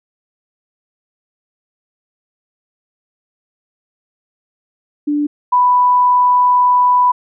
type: tone pair in turn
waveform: sine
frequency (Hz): 293.7 / 990.2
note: D4 / B5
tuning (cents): 0 / +4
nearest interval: octave + major sixth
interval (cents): 2104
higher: second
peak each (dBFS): -13 / -8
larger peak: second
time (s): 5.07-5.27 / 5.52-7.12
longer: second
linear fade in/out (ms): 10
effects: none